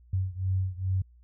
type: beating tone pair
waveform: sine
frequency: 93.2 / 95.6 Hz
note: F#2 / G2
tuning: +13 / -43 cents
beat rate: 2.4 Hz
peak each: -28 / -30 dBFS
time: 0.13-1.02 s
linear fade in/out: 5 ms
effects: added 60 Hz sine -53 dBFS peak until 1.23 s